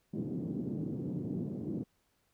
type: band-pass noise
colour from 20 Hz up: white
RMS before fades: -37 dBFS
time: 0.13-1.84 s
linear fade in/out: 10 ms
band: 130 to 300 Hz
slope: 24 dB/octave
effects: pink hiss -75 dBFS RMS until 2.33 s